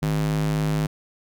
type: tone with high-pass filter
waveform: square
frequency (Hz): 51.91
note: G#1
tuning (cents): 0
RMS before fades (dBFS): -23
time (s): 0.02-0.87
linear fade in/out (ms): 10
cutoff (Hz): 130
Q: 2.6
effects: none